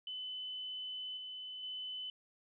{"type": "tone with level steps", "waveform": "sine", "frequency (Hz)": 3019, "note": "F#7", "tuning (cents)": 34, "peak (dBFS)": [-40, -43, -40], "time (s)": [0.07, 2.1], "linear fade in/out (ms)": 2, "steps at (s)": [1.17, 1.63], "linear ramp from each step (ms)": 2, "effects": []}